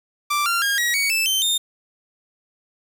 sawtooth tone with pitch steps, 1174.7 / 1380.9 / 1623.3 / 1908.3 / 2243 / 2637 / 3100 / 3644 Hz, D6 / F6 / G#6 / A#6 / C#7 / E7 / G7 / A#7, 0 / -20 / -40 / +40 / +20 / 0 / -20 / -40 cents, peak -15 dBFS, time 0.3-1.58 s, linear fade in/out 10 ms, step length 160 ms, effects 7-bit

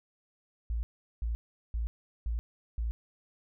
sine tone bursts, 56.9 Hz, A#1, 41 cents flat, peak -29 dBFS, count 5, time 0.7-2.91 s, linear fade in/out 0 ms, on 130 ms, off 390 ms, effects none

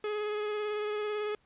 45% pulse tone with vibrato, 420.7 Hz, G#4, 22 cents sharp, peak -31 dBFS, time 0.04-1.35 s, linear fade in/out 2 ms, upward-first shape sine, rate 18 Hz, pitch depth 18 cents each way, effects pink hiss -69 dBFS RMS until 1.45 s + resampled to 8000 Hz

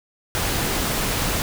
pink noise, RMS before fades -23 dBFS, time 0.35-1.42 s, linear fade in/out 0 ms, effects none

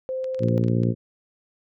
sine tone, 520 Hz, C5, 11 cents flat, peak -25 dBFS, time 0.09-0.58 s, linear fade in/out 0 ms
clicks, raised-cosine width 0.2 ms, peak -27 dBFS, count 9, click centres 0.243 / 0.346 / 0.392 / 0.434 / 0.485 / 0.578 / 0.639 / 0.683 / 0.834 s
harmonic tone, 58.27 Hz, A#1, in tune, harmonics 2 / 3 / 4 / 5 / 6 / 7 / 8 / 9, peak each -21 / -25 / -26 / -32 / -30 / -34 / -36 / -35 dBFS, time 0.39-0.95 s, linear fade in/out 50 ms
effects none

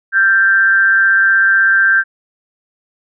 sine tone with amplitude modulation, 1571 Hz, G6, 3 cents sharp, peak -5 dBFS, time 0.12-2.04 s, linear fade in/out 50 ms, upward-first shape sine, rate 197 Hz, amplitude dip 60%, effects none

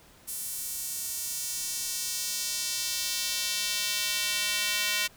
square tone with high-pass filter sweep, 207.7 Hz, G#3, in tune, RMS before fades -31 dBFS, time 0.27-5.08 s, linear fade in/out 20 ms, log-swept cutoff 9700 to 2400 Hz, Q 1.1, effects pink hiss -56 dBFS RMS until 5.16 s

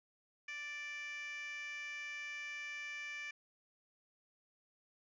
15% pulse tone with high-pass filter, 587.3 Hz, D5, in tune, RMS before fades -45 dBFS, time 0.48-3.31 s, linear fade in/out 5 ms, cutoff 2100 Hz, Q 7.3, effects resampled to 16000 Hz

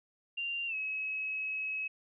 sine tone with pitch glide, 2781 to 2565 Hz, F7 to E7, -8 to -48 cents, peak -33 dBFS, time 0.37-1.88 s, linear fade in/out 10 ms, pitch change -140 cents, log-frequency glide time 0.67-0.75 s, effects none

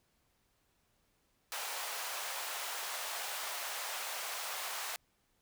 pink high-pass noise, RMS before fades -40 dBFS, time 1.52-4.96 s, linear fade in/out 0 ms, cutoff 650 Hz, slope 24 dB/octave, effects pink hiss -75 dBFS RMS until 5.41 s

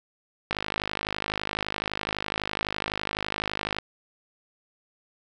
click train, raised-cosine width 0.3 ms, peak -11 dBFS, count 171, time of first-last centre 0.51-3.786 s, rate 51.9 Hz, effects none

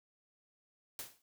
white noise with exponential decay, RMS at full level -40 dBFS, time 0.99-1.22 s, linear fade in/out 1 ms, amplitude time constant 50 ms, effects none

